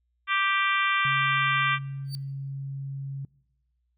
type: harmonic tone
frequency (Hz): 392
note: G4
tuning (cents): 0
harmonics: 3 / 4 / 5 / 6 / 7 / 8 / 9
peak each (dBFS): -26 / -29 / -29 / -29 / -34 / -35 / -37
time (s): 0.27-1.79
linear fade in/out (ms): 50
type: tone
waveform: sine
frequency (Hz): 137.2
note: C#3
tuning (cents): -17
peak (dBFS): -31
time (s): 1.05-3.25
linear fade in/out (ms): 2
type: tone with exponential growth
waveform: 40% pulse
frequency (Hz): 4594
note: D8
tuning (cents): -39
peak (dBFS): -30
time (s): 2.05-2.15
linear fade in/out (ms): 0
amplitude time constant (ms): 20
effects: noise-tail reverb RT60 1.0 s tail -24 dB re dry + added 60 Hz sine -70 dBFS peak until 3.97 s